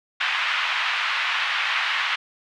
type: band-pass noise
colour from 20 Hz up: white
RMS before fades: -24 dBFS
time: 0.2-2.16 s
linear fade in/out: 10 ms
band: 1000 to 3000 Hz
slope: 24 dB/octave
effects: none